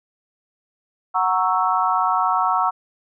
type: chord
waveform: sine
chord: F# dominant seventh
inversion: none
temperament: equal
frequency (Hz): 740 / 932.3 / 1108.7 / 1318.5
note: F#5 / A#5 / C#6 / E6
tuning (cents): 0 / 0 / 0 / 0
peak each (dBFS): -22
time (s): 1.14-2.71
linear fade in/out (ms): 20
effects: none